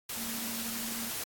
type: tone in noise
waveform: sine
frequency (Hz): 230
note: A#3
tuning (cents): -23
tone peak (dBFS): -41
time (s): 0.17-1.1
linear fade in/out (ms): 5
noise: white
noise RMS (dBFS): -37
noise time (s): 0.09-1.24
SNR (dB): -7
effects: AAC 64 kbps

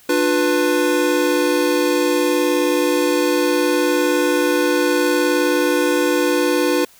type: chord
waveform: square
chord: B diminished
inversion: first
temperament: just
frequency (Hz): 296.3 / 355.6 / 493.9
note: D4 / F4 / B4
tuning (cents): +15 / +31 / 0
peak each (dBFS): -20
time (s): 0.09-6.85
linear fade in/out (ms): 5
effects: white hiss -49 dBFS RMS until 6.99 s

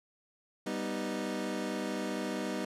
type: chord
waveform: 25% pulse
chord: G augmented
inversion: none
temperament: equal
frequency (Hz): 196 / 246.9 / 311.1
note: G3 / B3 / D#4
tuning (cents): 0 / 0 / 0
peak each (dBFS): -34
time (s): 0.66-2.65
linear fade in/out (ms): 5
effects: low-pass 10000 Hz 12 dB/octave

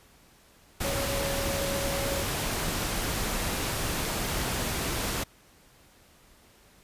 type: tone in noise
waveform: sine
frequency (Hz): 554.4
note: C#5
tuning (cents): 0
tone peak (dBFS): -32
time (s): 0.84-2.23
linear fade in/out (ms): 10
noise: pink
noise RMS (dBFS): -30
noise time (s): 0.8-5.24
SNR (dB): -5
effects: pink hiss -58 dBFS RMS until 6.83 s + resampled to 32000 Hz

